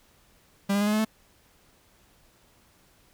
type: tone with pitch steps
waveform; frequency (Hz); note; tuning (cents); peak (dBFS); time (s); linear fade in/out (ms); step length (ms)
45% pulse; 198.6 / 202.5 / 206.6 / 210.7 / 214.8 / 219.1; G3 / G#3 / G#3 / G#3 / A3 / A3; +23 / -43 / -9 / +25 / -41 / -7; -22; 0.69-1.05; 10; 60
effects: pink hiss -61 dBFS RMS until 3.13 s